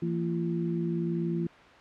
sine tone cluster, 168.3 / 229.2 / 341.4 Hz, E3 / A#3 / F4, +36 / -29 / -39 cents, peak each -29 / -36 / -32 dBFS, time 0.02-1.47 s, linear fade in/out 5 ms, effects white hiss -51 dBFS RMS until 1.8 s + low-pass 2000 Hz 12 dB/octave

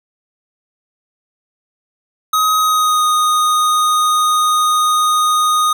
square tone with pitch glide, 1263 to 1238.4 Hz, D#6 to D#6, +26 to -9 cents, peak -12 dBFS, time 2.33-5.73 s, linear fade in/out 5 ms, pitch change -35 cents, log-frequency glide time 2.59-3.05 s, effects none

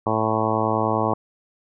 harmonic tone, 110 Hz, A2, in tune, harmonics 1 / 2 / 3 / 4 / 5 / 6 / 7 / 8 / 9 / 10, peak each -28 / -28 / -28 / -28 / -28 / -28 / -28 / -28 / -28 / -28 dBFS, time 0.06-1.14 s, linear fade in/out 5 ms, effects none

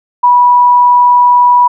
sine tone, 978 Hz, B5, 17 cents flat, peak -3 dBFS, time 0.23-1.68 s, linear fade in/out 10 ms, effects none

